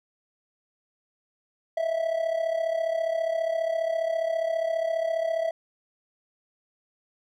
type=tone with amplitude modulation; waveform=triangle; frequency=656 Hz; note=E5; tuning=9 cents flat; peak=-19 dBFS; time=1.77-5.51 s; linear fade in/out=5 ms; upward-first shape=sine; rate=34.8 Hz; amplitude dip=70%; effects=none